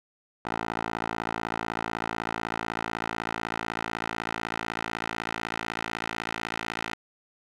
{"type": "tone with band-pass filter sweep", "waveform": "10% pulse", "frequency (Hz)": 56, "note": "A1", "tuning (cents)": 31, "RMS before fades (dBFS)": -33, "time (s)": [0.45, 6.94], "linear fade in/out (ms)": 5, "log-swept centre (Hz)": [1100, 2000], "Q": 1, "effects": []}